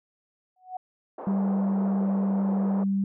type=tone with exponential growth; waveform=sine; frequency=740 Hz; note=F#5; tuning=in tune; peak=-28 dBFS; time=0.56-0.77 s; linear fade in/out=5 ms; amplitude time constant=44 ms
type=band-pass noise; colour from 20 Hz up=pink; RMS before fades=-37 dBFS; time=1.18-2.84 s; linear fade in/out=5 ms; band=380 to 940 Hz; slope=24 dB/octave
type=tone; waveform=sine; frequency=196 Hz; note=G3; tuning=in tune; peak=-22 dBFS; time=1.27-3.04 s; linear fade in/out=2 ms
effects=none